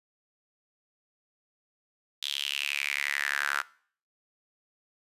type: tone with high-pass filter sweep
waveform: sawtooth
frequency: 71.3 Hz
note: C#2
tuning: 49 cents sharp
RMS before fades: -31 dBFS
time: 2.22-3.62 s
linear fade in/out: 10 ms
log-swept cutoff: 3500 to 1400 Hz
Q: 6
effects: noise-tail reverb RT60 0.5 s tail -21 dB re dry + resampled to 32000 Hz